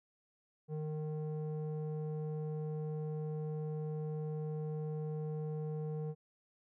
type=tone with low-pass filter; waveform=square; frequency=153.6 Hz; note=D#3; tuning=22 cents flat; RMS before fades=-39 dBFS; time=0.68-6.15 s; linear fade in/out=50 ms; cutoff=510 Hz; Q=1.6; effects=none